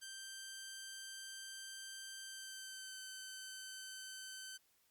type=tone with pitch glide; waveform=10% pulse; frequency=1568 to 1536.6 Hz; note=G6 to G6; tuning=0 to -35 cents; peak=-39 dBFS; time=0.01-4.58 s; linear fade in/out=20 ms; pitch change=-35 cents; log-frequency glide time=2.22-2.98 s; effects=white hiss -75 dBFS RMS until 4.9 s + Opus 48 kbps